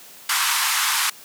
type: band-pass noise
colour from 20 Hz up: pink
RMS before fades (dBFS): -21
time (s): 0.29-1.1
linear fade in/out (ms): 5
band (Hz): 920 to 14000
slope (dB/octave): 48
effects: white hiss -44 dBFS RMS until 1.24 s + high-pass 150 Hz 12 dB/octave